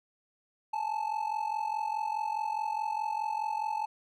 triangle ring-modulated tone, 867 Hz, A5, 26 cents flat, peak -25 dBFS, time 0.73-3.86 s, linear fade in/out 5 ms, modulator 22.4 Hz, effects none

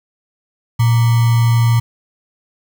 sine tone with sample-and-hold, 116.54 Hz, A#2, in tune, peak -9 dBFS, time 0.79-1.8 s, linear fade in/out 10 ms, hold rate 1050 Hz, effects none

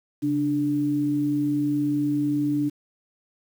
sine tone pair together, 138.59 / 293.7 Hz, C#3 / D4, 0 / 0 cents, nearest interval octave + minor second, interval 1300 cents, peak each -30 / -21 dBFS, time 0.22-2.7 s, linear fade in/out 20 ms, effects 8-bit

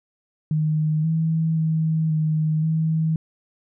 sine tone with pitch steps, 154.7 / 161.3 / 159.3 / 155.9 / 159.6 Hz, D#3 / E3 / D#3 / D#3 / D#3, -10 / -37 / +41 / +4 / +44 cents, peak -18 dBFS, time 0.51-3.16 s, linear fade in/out 2 ms, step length 530 ms, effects none

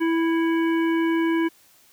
harmonic tone with a mistuned harmonic, 329.6 Hz, E4, in tune, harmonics 1 / 3 / 5 / 7 / 9, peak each -19 / -31 / -32 / -35 / -41 dBFS, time 0-1.49 s, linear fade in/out 20 ms, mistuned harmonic 7, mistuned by -41 cents, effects white hiss -56 dBFS RMS until 1.92 s

